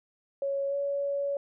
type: tone with pitch glide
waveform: sine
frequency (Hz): 554.4 to 563.1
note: C#5 to C#5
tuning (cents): 0 to +27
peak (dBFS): -27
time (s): 0.42-1.37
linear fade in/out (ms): 2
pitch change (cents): +27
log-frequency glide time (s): 0.68-0.75
effects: none